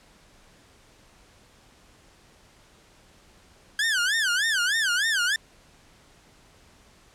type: tone with vibrato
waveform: sawtooth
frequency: 1607 Hz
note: G6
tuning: 43 cents sharp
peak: -18 dBFS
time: 3.79-5.36 s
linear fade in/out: 2 ms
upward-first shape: sine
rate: 3.3 Hz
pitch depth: 230 cents each way
effects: pink hiss -56 dBFS RMS until 7.14 s + low-pass 9000 Hz 12 dB/octave